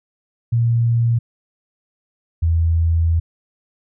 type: tone pair in turn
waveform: sine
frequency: 117.1 / 82.66 Hz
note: A#2 / E2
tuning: +8 / +5 cents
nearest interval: tritone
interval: 603 cents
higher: first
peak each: -13 dBFS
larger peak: neither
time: 0.52-1.19 / 2.42-3.2 s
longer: second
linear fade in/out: 10 ms
effects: none